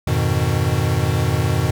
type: chord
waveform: square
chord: F half-diminished seventh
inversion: none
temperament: equal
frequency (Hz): 87.31 / 103.83 / 123.47 / 155.56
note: F2 / Ab2 / Cb3 / Eb3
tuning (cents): 0 / 0 / 0 / 0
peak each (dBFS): -23 / -23 / -21 / -24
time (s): 0.07-1.71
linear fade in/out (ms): 5
effects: none